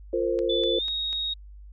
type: chord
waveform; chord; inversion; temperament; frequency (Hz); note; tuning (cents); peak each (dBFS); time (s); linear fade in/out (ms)
sine; F suspended fourth; none; equal with one note detuned; 349.2 / 457.4 / 523.3; F4 / Bb4 / C5; 0 / -33 / 0; -27; 0.13-0.79; 5
type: click train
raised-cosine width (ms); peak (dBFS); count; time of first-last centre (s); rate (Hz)
0.2; -25; 4; 0.39-1.129; 4.06
type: tone with pitch glide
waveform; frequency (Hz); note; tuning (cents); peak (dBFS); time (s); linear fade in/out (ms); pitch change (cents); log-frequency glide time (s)
sine; 3488 to 3760; A7 to A#7; -16 to +14; -26; 0.49-1.34; 10; +130; 0.77-0.85
effects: added 50 Hz sine -42 dBFS peak until 1.72 s